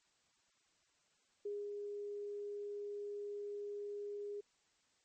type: tone with ADSR envelope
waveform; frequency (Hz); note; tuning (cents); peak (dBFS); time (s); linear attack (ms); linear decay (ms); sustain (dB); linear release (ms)
sine; 410; G#4; -22; -38; 1.45-4.41; 7; 220; -3; 10
effects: white hiss -75 dBFS RMS until 5.04 s + MP3 32 kbps